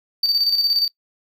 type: tone with tremolo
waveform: triangle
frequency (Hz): 4604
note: D8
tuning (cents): -35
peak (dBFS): -13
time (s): 0.23-0.88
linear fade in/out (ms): 5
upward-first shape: square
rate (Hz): 17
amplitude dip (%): 50
effects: noise-tail reverb RT60 0.1 s tail -21 dB re dry